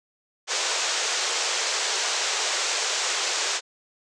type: band-pass noise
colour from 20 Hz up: white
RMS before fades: -26 dBFS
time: 0.47-3.61 s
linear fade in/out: 50 ms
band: 380 to 7500 Hz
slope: 48 dB/octave
effects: resampled to 22050 Hz

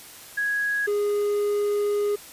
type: tone pair in turn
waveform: sine / triangle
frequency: 1661 / 411.9 Hz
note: G#6 / G#4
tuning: 0 / -14 cents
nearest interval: 2 octaves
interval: 2414 cents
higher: first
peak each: -22 / -19 dBFS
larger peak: second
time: 0.37-0.87 / 0.87-2.16 s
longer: second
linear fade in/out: 10 ms
effects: white hiss -44 dBFS RMS until 2.32 s + resampled to 32000 Hz

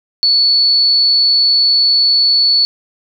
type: tone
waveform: sine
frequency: 4435 Hz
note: C#8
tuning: in tune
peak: -8 dBFS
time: 0.23-2.65 s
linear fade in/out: 0 ms
effects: none

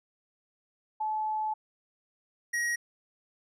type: tone pair in turn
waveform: sine / square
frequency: 863 / 1894.2 Hz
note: A5 / A#6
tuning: -34 / +27 cents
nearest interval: octave + major second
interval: 1361 cents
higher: second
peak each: -28 dBFS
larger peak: neither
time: 1-1.54 / 2.53-2.76 s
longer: first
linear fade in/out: 10 ms
effects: low-pass 11000 Hz 12 dB/octave

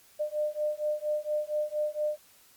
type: beating tone pair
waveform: sine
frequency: 600 / 604.3 Hz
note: D5 / D5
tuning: +37 / +49 cents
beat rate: 4.3 Hz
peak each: -31 / -31 dBFS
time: 0.19-2.18 s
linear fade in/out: 20 ms
effects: white hiss -59 dBFS RMS until 2.56 s + Opus 48 kbps

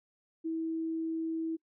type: tone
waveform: sine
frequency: 324.6 Hz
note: E4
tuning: 27 cents flat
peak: -31 dBFS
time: 0.44-1.57 s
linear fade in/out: 20 ms
effects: noise-tail reverb RT60 0.1 s tail -26 dB re dry

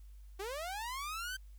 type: linear sweep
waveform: sawtooth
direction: up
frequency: 368.2 to 1568 Hz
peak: -35 dBFS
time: 0.39-1.37 s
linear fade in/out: 10 ms
effects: added 50 Hz sine -50 dBFS peak until 1.58 s + white hiss -73 dBFS RMS until 1.58 s

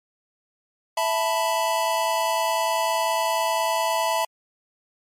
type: chord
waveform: square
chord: E suspended fourth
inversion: none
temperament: just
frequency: 659.3 / 879 / 988.9 Hz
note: E5 / A5 / B5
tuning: 0 / -2 / +2 cents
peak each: -26 dBFS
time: 0.97-4.25 s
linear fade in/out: 5 ms
effects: MP3 64 kbps

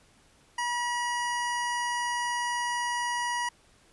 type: tone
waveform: 25% pulse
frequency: 964 Hz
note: B5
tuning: 42 cents flat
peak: -24 dBFS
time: 0.58-3.49 s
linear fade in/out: 5 ms
effects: pink hiss -61 dBFS RMS until 3.92 s + resampled to 24000 Hz

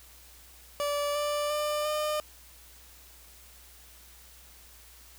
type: tone with pitch steps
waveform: 30% pulse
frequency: 580 / 588.4 / 597 / 605.7 Hz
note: D5 / D5 / D5 / D#5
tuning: -22 / +3 / +28 / -47 cents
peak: -25 dBFS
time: 0.8-2.2 s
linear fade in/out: 0 ms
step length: 350 ms
effects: added 60 Hz sine -56 dBFS peak until 5.18 s + white hiss -54 dBFS RMS until 5.18 s

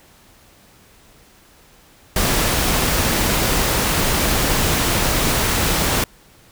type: noise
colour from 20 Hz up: pink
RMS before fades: -18 dBFS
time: 2.16-6.04 s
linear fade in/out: 2 ms
effects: pink hiss -50 dBFS RMS until 6.51 s

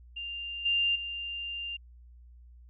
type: tone with level steps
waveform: sine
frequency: 2793 Hz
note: F7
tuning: 1 cent flat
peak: -35 / -24 / -34 dBFS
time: 0.16-1.77 s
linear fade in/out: 10 ms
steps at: 0.65 / 0.95 s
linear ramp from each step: 10 ms
effects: added 60 Hz sine -50 dBFS peak until 2.69 s

